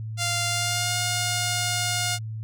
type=tone with pitch glide; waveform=5% pulse; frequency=697 to 713.3 Hz; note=F5 to F5; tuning=-4 to +36 cents; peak=-12 dBFS; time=0.17-2.19 s; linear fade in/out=50 ms; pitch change=+40 cents; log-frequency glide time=0.47-0.96 s; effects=added 110 Hz sine -30 dBFS peak until 2.43 s